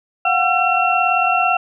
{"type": "tone cluster", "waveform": "sine", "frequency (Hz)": [715, 753, 1347, 2720], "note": ["F5", "F#5", "E6", "F7"], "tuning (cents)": [41, 30, 37, -46], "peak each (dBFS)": -19, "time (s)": [0.25, 1.57], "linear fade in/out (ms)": 5, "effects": []}